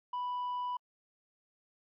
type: tone with tanh clipping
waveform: sine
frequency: 987.8 Hz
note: B5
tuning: in tune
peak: -34 dBFS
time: 0.13-0.77 s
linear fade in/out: 5 ms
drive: 2 dB
effects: AAC 64 kbps